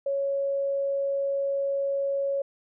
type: tone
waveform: sine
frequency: 554.4 Hz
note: C#5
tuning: in tune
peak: -24 dBFS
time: 0.06-2.42 s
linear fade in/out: 5 ms
effects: none